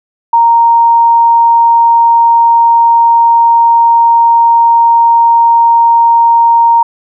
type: tone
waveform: sine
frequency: 930 Hz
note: A#5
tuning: 4 cents flat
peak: -3 dBFS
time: 0.33-6.83 s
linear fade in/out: 5 ms
effects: none